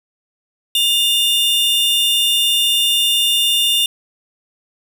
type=tone pair together; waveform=45% pulse; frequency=2831 / 3570 Hz; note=F7 / A7; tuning=+23 / +24 cents; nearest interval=major third; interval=401 cents; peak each=-16 / -16 dBFS; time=0.75-3.86 s; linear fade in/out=2 ms; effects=none